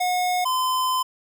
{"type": "tone pair in turn", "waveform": "square", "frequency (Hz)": [725, 1024.5], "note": ["F#5", "C6"], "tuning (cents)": [-35, -37], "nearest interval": "tritone", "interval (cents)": 598, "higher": "second", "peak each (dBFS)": -21, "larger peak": "neither", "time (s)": [[0, 0.45], [0.45, 1.03]], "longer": "second", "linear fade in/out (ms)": 10, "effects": []}